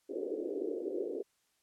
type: band-pass noise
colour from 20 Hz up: pink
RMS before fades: -37 dBFS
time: 0.09-1.23 s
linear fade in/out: 20 ms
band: 320 to 490 Hz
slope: 48 dB/octave
effects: white hiss -75 dBFS RMS until 1.62 s + low-pass 11000 Hz 12 dB/octave